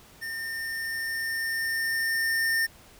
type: tone with level ramp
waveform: square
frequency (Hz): 1813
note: A#6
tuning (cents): -49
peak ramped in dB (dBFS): -33 to -23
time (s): 0.21-2.67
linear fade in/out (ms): 20
effects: pink hiss -53 dBFS RMS until 2.99 s